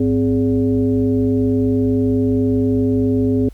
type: tone with frequency modulation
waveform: sine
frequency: 259.5 Hz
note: C4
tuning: 14 cents flat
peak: -13 dBFS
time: 0-3.49 s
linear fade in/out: 5 ms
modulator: 157 Hz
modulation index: 0.99
effects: added 50 Hz sine -35 dBFS peak until 3.53 s + pink hiss -54 dBFS RMS until 3.53 s